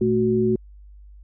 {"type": "tone cluster", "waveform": "sine", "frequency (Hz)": [116.9, 220.2, 369.2], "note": ["A#2", "A3", "F#4"], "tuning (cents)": [5, 2, -4], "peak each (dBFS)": [-27, -21, -19], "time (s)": [0.01, 0.56], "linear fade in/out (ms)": 5, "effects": ["added 50 Hz sine -42 dBFS peak until 1.23 s"]}